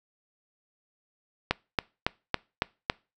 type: click train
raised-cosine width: 0.3 ms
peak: -7 dBFS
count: 6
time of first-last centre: 1.51-2.899 s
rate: 3.6 Hz
effects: noise-tail reverb RT60 0.3 s tail -24 dB re dry